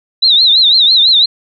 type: tone with vibrato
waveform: sine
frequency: 3882 Hz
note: B7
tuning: 31 cents flat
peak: -5 dBFS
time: 0.22-1.26 s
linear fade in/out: 10 ms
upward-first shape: triangle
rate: 6 Hz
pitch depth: 170 cents each way
effects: none

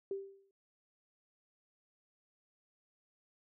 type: tone with exponential decay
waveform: sine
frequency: 392 Hz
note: G4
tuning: in tune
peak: -33 dBFS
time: 0.11-0.51 s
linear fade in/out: 2 ms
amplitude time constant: 85 ms
effects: none

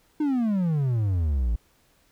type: exponential sweep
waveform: triangle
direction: down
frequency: 311.1 to 53.3 Hz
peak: -19 dBFS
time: 0.2-1.56 s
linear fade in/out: 5 ms
effects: pink hiss -63 dBFS RMS until 2.11 s

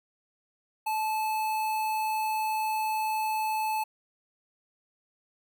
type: tone with notch filter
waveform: square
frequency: 869 Hz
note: A5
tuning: 22 cents flat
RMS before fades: -29 dBFS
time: 0.86-3.84 s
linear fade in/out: 10 ms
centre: 5500 Hz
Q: 1.3
effects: none

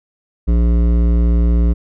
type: tone with hard clipping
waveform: sine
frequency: 58.27 Hz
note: A#1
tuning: in tune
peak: -12 dBFS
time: 0.47-1.74 s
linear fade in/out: 20 ms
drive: 13 dB
effects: none

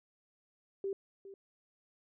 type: tone with echo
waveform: sine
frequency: 392 Hz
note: G4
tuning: in tune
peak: -33 dBFS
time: 0.84-0.93 s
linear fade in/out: 2 ms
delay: 410 ms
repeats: 1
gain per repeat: -14 dB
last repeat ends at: 1.34 s
effects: none

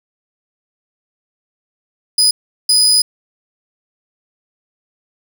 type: tone bursts at uneven times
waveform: 30% pulse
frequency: 4978 Hz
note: D#8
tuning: in tune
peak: -6 dBFS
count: 2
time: 2.18-2.31 / 2.69-3.02 s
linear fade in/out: 5 ms
effects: none

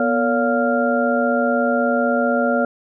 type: tone cluster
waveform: sine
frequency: 243.9 / 454 / 570 / 705 / 1393 Hz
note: B3 / A#4 / C#5 / F5 / F6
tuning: -21 / -46 / +48 / +16 / -5 cents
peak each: -20 / -25 / -20 / -23 / -23 dBFS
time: 0-2.65 s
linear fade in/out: 2 ms
effects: none

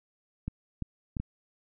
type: clicks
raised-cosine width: 5 ms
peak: -20 dBFS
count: 4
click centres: 0.48 / 0.823 / 1.168 / 1.2 s
effects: none

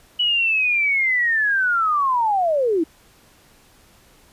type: linear sweep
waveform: sine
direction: down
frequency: 2960 to 302.7 Hz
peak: -16 dBFS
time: 0.19-2.84 s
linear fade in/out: 10 ms
effects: pink hiss -53 dBFS RMS until 4.32 s + resampled to 32000 Hz

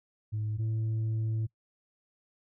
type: tone pair in turn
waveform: sine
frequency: 107.2 / 110.72 Hz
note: A2 / A2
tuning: -45 / +11 cents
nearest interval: minor second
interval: 56 cents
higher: second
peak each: -28 / -25 dBFS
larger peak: second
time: 0.32-0.58 / 0.58-1.47 s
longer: second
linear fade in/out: 20 ms
effects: noise-tail reverb RT60 0.1 s tail -24 dB re dry + tanh soft clip ceiling -27 dBFS

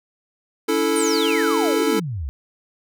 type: chord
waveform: square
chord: A major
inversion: first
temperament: equal with one note detuned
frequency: 283.8 / 329.6 / 440 Hz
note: C#4 / E4 / A4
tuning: +41 / 0 / 0 cents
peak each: -25 / -23 / -21 dBFS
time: 0.68-2 s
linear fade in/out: 10 ms
type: exponential sweep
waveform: sine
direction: down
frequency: 9650 to 61.74 Hz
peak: -24 dBFS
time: 0.96-2.29 s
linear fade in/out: 0 ms
effects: none

